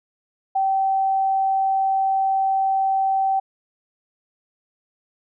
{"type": "tone", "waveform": "sine", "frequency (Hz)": 773, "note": "G5", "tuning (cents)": -24, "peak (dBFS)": -17, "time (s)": [0.55, 3.4], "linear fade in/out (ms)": 10, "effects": []}